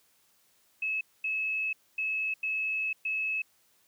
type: tone bursts at uneven times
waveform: sine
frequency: 2589 Hz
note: E7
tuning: 32 cents flat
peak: -28 dBFS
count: 5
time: 0.82-1.01 / 1.24-1.73 / 1.98-2.34 / 2.43-2.93 / 3.05-3.42 s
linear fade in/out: 5 ms
effects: white hiss -67 dBFS RMS until 3.87 s + high-pass 60 Hz 12 dB/octave